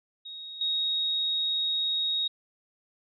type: tone with level steps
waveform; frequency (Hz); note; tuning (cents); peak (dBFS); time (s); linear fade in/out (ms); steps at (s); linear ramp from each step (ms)
sine; 3763; A#7; +16; -38 / -25; 0.25-2.28; 10; 0.61; 2
effects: none